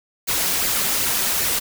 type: noise with flanger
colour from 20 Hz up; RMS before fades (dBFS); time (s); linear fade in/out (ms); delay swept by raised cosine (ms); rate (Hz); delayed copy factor
white; -21; 0.27-1.6; 20; 0.41 to 5.41; 2.6; +0.5
effects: none